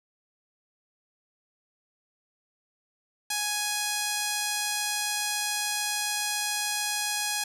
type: tone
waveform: 5% pulse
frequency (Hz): 833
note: G#5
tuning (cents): +5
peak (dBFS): -15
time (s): 3.3-7.44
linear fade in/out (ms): 5
effects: resampled to 32000 Hz + 8-bit